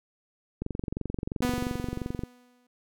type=click train; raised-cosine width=3 ms; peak=-18 dBFS; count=38; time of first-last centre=0.62-2.236 s; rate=22.9 Hz
type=tone with exponential decay; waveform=sawtooth; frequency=246.9 Hz; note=B3; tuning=in tune; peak=-21 dBFS; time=1.42-2.67 s; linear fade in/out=5 ms; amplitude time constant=270 ms
effects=none